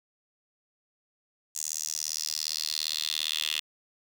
10% pulse tone with high-pass filter sweep, 77.4 Hz, D#2, 9 cents flat, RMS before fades -32 dBFS, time 1.55-3.6 s, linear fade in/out 5 ms, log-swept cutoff 6900 to 3100 Hz, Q 4.1, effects none

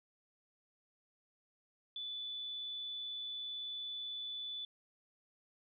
sine tone, 3479 Hz, A7, 20 cents flat, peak -40 dBFS, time 1.96-4.65 s, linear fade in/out 2 ms, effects none

